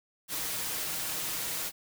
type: noise with comb filter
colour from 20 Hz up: white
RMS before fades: -34 dBFS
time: 0.28-1.72 s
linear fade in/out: 50 ms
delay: 6.4 ms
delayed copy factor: +0.5
effects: none